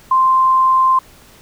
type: tone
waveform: sine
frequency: 1045 Hz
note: C6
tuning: 2 cents flat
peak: -9 dBFS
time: 0.11-0.99 s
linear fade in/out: 5 ms
effects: pink hiss -45 dBFS RMS until 1.41 s